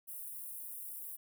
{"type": "high-pass noise", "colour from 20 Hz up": "white", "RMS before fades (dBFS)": -45, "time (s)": [0.07, 1.17], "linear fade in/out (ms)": 20, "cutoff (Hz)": 9400, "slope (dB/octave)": 48, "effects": []}